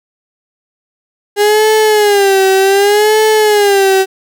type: tone with vibrato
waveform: 35% pulse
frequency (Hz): 407.7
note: G#4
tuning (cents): -32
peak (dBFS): -5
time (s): 1.36-4.06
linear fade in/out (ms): 50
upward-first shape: sine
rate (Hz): 0.66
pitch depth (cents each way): 110
effects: none